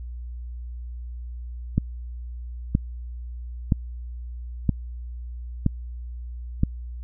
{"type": "click train", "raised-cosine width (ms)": 5, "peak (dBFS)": -6, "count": 6, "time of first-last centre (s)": [1.78, 6.634], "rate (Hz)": 1.03, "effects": ["added 60 Hz sine -32 dBFS peak until 7.03 s"]}